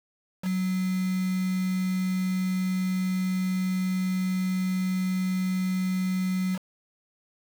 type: tone with quantisation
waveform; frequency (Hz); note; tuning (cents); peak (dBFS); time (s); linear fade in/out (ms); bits
sine; 185.6; F#3; +6; -24; 0.42-6.59; 50; 6
effects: none